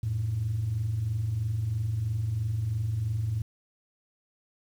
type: tone pair together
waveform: sine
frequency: 88.66 / 111.7 Hz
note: F2 / A2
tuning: +27 / +27 cents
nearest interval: major third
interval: 400 cents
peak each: -33 / -26 dBFS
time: 0.03-3.42 s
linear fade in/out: 5 ms
effects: tanh soft clip ceiling -21 dBFS + 9-bit